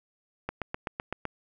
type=click train; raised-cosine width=0.5 ms; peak=-16 dBFS; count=7; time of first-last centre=0.49-1.253 s; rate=7.86 Hz; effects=none